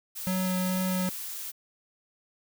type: noise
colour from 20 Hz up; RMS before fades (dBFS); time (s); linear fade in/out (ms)
blue; -37; 0.15-1.52; 20
type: tone with vibrato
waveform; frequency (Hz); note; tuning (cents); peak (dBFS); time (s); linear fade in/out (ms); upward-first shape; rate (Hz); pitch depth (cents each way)
square; 185; F#3; 0; -27; 0.27-1.09; 0; sine; 2.3; 9
effects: none